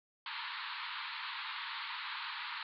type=band-pass noise; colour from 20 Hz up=pink; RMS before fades=-42 dBFS; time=0.26-2.63 s; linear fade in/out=2 ms; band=890 to 4400 Hz; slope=96 dB/octave; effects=none